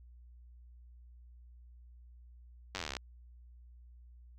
slowing click train, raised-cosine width 0.2 ms, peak -20 dBFS, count 18, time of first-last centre 2.75-2.968 s, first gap 10 ms, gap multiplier 1.03, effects added 60 Hz sine -53 dBFS peak until 4.38 s

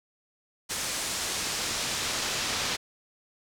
brown noise with band-pass filter sweep, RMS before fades -31 dBFS, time 0.69-2.77 s, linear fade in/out 20 ms, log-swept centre 8000 to 5100 Hz, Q 0.91, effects none

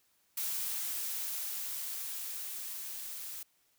blue noise with level ramp, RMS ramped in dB -35 to -43 dBFS, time 0.37-3.43 s, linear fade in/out 5 ms, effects white hiss -72 dBFS RMS until 3.78 s

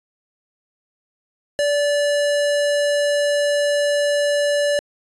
square tone, 580 Hz, D5, 22 cents flat, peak -17 dBFS, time 1.59-4.79 s, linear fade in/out 0 ms, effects resampled to 24000 Hz

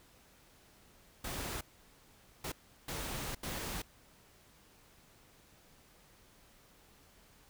pink noise bursts at uneven times, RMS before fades -40 dBFS, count 4, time 1.24-1.61 / 2.44-2.52 / 2.88-3.35 / 3.43-3.82 s, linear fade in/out 5 ms, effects pink hiss -63 dBFS RMS until 7.49 s

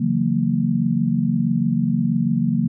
sine chord, F# dominant seventh, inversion second, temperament just, 138.75 / 166.5 / 185 / 231.2 Hz, C#3 / E3 / F#3 / A#3, +2 / +18 / 0 / -14 cents, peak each -24 / -23 / -23 / -20 dBFS, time 0-2.68 s, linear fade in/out 10 ms, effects none

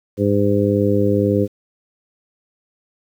harmonic tone, 101.8 Hz, G#2, 34 cents flat, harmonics 1 / 2 / 3 / 4 / 5, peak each -20 / -20 / -20 / -20 / -20 dBFS, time 0.17-1.48 s, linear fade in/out 50 ms, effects 8-bit

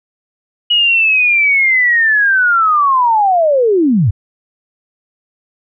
sine linear sweep, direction down, 2919 to 84 Hz, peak -8 dBFS, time 0.7-4.11 s, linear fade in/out 10 ms, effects none

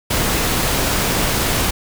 pink noise, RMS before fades -18 dBFS, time 0.1-1.71 s, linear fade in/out 10 ms, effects none

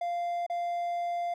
triangle tone with dropouts, 695 Hz, F5, 9 cents flat, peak -27 dBFS, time 0.01-1.34 s, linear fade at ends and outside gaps 5 ms, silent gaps 0.465-0.498 s, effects none

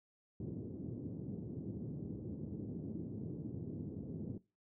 pink band-pass noise, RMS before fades -44 dBFS, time 0.4-4.38 s, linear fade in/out 2 ms, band 100 to 350 Hz, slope 24 dB/octave, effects noise-tail reverb RT60 0.3 s tail -21 dB re dry

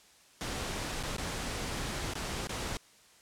pink noise with dropouts, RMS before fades -36 dBFS, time 0.41-2.77 s, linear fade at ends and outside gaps 0 ms, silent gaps 1.028-1.035 / 1.165-1.182 / 2.136-2.154 / 2.471-2.493 s, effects white hiss -60 dBFS RMS until 3.21 s + low-pass 9000 Hz 12 dB/octave

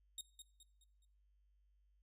20% pulse tone with echo, 3733 Hz, A#7, 2 cents sharp, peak -38 dBFS, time 0.18-0.21 s, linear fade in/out 2 ms, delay 210 ms, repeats 4, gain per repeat -8 dB, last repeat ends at 1.05 s, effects noise-tail reverb RT60 0.6 s tail -21 dB re dry + added 50 Hz sine -70 dBFS peak until 2.02 s

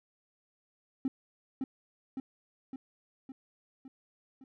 triangle tone with echo, 264.6 Hz, C4, 20 cents sharp, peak -24 dBFS, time 1.05-1.08 s, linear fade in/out 2 ms, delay 560 ms, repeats 6, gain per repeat -4 dB, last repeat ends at 4.44 s, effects tanh soft clip ceiling -24 dBFS

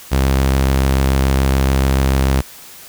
sawtooth tone with vibrato, 66.9 Hz, C2, 39 cents sharp, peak -8 dBFS, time 0.11-2.42 s, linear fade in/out 20 ms, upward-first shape triangle, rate 7 Hz, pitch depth 16 cents each way, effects white hiss -38 dBFS RMS until 2.88 s

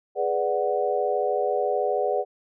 sine chord, G# half-diminished seventh, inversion none, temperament equal, 415.3 / 493.9 / 587.3 / 740 Hz, G#4 / B4 / D5 / F#5, 0 / 0 / 0 / 0 cents, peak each -27 dBFS, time 0.15-2.25 s, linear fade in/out 50 ms, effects none

